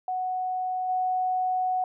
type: tone with level steps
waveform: sine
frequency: 740 Hz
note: F#5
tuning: in tune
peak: -26 / -23 dBFS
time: 0.08-1.84 s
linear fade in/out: 2 ms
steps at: 0.88 s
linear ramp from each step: 20 ms
effects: none